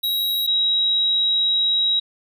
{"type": "tone pair in turn", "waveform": ["square", "sine"], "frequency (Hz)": [3839, 3839], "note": ["B7", "B7"], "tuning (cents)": [-50, -50], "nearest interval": "unison", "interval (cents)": 0, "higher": "neither", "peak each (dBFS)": [-20, -16], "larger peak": "second", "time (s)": [[0.03, 0.47], [0.47, 2]], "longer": "second", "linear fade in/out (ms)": 10, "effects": []}